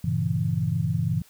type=chord; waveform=sine; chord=G diminished seventh; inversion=none; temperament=equal; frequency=98 / 116.54 / 138.59 / 164.81 Hz; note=G2 / Bb2 / Db3 / Fb3; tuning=0 / 0 / 0 / 0 cents; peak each=-29 / -28 / -28 / -26 dBFS; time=0.04-1.22 s; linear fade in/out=5 ms; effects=white hiss -56 dBFS RMS until 1.29 s